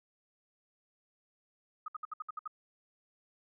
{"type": "tone bursts", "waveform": "sine", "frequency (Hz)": 1251, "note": "D#6", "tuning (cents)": 9, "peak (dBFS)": -36, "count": 8, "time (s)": [1.86, 2.477], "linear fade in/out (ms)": 5, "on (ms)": 22, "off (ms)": 63, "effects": []}